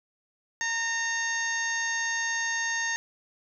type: harmonic tone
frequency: 917 Hz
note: A#5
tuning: 29 cents flat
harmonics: 1 / 2 / 3 / 4 / 5 / 6 / 7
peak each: -37 / -28 / -42 / -41 / -43 / -43 / -33 dBFS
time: 0.61-2.96 s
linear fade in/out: 0 ms
effects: none